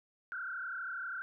sine tone with frequency modulation, 1463 Hz, F#6, 20 cents flat, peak -37 dBFS, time 0.32-1.22 s, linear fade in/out 0 ms, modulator 32.4 Hz, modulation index 3, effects none

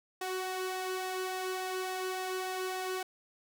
sawtooth tone with flanger, 372.5 Hz, F#4, 12 cents sharp, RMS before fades -36 dBFS, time 0.21-3.03 s, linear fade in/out 5 ms, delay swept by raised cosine 1.1 to 2.02 ms, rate 3.5 Hz, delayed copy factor +0.5, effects none

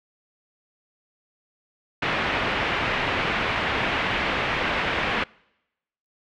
white low-pass noise, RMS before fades -25 dBFS, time 2.02-5.24 s, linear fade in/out 5 ms, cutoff 2700 Hz, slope 24 dB/octave, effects noise-tail reverb RT60 0.9 s tail -26 dB re dry

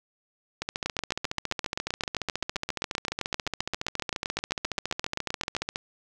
two click trains, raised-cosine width 0.2 ms, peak -11 / -12 dBFS, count 37 / 75, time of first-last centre 0.86-5.566 / 0.62-5.759 s, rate 7.65 / 14.4 Hz, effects none

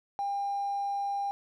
triangle tone with hard clipping, 801 Hz, G5, 37 cents sharp, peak -29 dBFS, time 0.19-1.31 s, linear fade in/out 0 ms, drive 3 dB, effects none

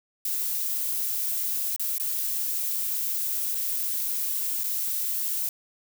violet noise with dropouts, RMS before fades -28 dBFS, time 0.25-5.49 s, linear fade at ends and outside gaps 2 ms, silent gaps 1.763-1.796 / 1.982-1.998 / 3.548-3.551 / 4.636-4.64 s, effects none

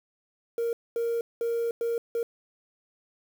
triangle tone bursts at uneven times, 465.9 Hz, A#4, 1 cent flat, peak -22 dBFS, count 5, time 0.58-0.73 / 0.96-1.21 / 1.41-1.71 / 1.81-1.98 / 2.15-2.23 s, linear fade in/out 2 ms, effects tanh soft clip ceiling -21 dBFS + 8-bit

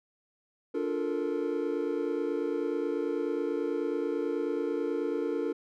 triangle chord, Bb major seventh, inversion first, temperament just, 291.4 / 349.6 / 437 / 466.2 Hz, D4 / F4 / A4 / Bb4, -13 / +2 / -12 / 0 cents, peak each -32 dBFS, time 0.74-5.53 s, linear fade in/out 10 ms, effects none

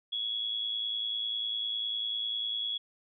sine tone with amplitude modulation, 3357 Hz, G#7, 18 cents sharp, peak -28 dBFS, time 0.12-2.78 s, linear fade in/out 10 ms, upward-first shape sine, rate 110 Hz, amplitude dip 55%, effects none

